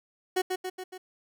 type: tone with echo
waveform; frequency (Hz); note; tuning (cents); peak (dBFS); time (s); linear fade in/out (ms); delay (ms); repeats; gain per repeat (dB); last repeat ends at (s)
30% pulse; 370; F#4; 0; -21; 0.36-0.42; 10; 140; 4; -4; 0.98
effects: none